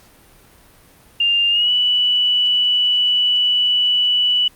sine tone with pitch glide, 2800 to 2960 Hz, F7 to F#7, +4 to 0 cents, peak -13 dBFS, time 1.2-4.48 s, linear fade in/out 5 ms, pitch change +96 cents, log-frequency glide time 1.5-1.71 s, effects pink hiss -49 dBFS RMS until 4.55 s + Opus 48 kbps

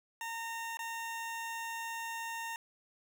20% pulse tone with dropouts, 917 Hz, A#5, 29 cents flat, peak -33 dBFS, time 0.21-2.56 s, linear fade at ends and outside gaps 1 ms, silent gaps 0.771-0.791 s, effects none

